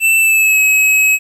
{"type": "tone with pitch glide", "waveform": "square", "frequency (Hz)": [2664, 2560], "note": ["E7", "D#7"], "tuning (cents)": [18, 49], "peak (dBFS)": -9, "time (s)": [0, 1.19], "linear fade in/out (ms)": 50, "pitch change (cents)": -69, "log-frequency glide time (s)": [0.18, 0.6], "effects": ["8-bit"]}